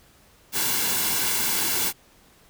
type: noise with comb filter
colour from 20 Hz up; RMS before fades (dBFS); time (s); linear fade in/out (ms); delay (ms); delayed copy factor
white; -24; 0.52-1.93; 50; 1.6; -0.55
effects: pink hiss -56 dBFS RMS until 2.49 s